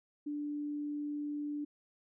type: tone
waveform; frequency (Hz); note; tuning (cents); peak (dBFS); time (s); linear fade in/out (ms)
sine; 293.7; D4; 0; -35; 0.26-1.65; 10
effects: none